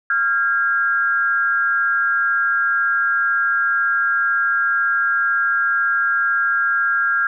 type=tone pair together; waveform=sine; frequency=1385 / 1627 Hz; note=F6 / G#6; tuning=-15 / -36 cents; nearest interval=minor third; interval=279 cents; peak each=-18 dBFS; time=0.1-7.27 s; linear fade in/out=2 ms; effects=none